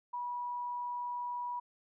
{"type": "tone", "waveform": "sine", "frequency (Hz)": 973, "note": "B5", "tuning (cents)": -26, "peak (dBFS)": -35, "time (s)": [0.13, 1.6], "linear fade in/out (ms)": 10, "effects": []}